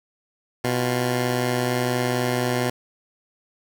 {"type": "tone pair together", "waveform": "10% pulse", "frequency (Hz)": [124.13, 351.1], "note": ["B2", "F4"], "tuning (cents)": [9, 9], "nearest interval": "octave + tritone", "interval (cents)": 1800, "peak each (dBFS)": [-13, -23], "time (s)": [0.64, 2.7], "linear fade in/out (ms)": 5, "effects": []}